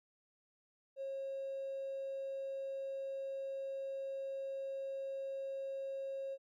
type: tone with hard clipping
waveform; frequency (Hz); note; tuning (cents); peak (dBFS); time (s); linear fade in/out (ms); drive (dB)
triangle; 542; C#5; -39; -39; 0.96-6.38; 50; 3
effects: none